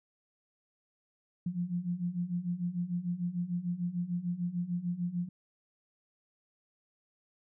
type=beating tone pair; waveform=sine; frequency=171.7 / 178.4 Hz; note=F3 / F3; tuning=-29 / +37 cents; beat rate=6.7 Hz; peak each=-36 / -33 dBFS; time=1.46-5.29 s; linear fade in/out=5 ms; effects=none